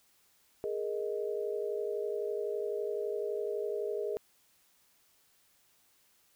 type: chord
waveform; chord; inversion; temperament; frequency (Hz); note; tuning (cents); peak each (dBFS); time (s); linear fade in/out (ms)
sine; Ab suspended second; none; just; 415.3 / 467.2 / 623; Ab4 / Bb4 / Eb5; 0 / +4 / +2; -34 / -37 / -40; 0.64-4.17; 0
effects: white hiss -68 dBFS RMS until 6.35 s